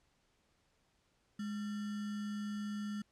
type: tone with sample-and-hold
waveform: sine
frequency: 207.7 Hz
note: G#3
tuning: in tune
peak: -37 dBFS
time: 1.39-3.02 s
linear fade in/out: 5 ms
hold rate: 1575 Hz
effects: pink hiss -75 dBFS RMS until 3.11 s + low-pass 8000 Hz 12 dB/octave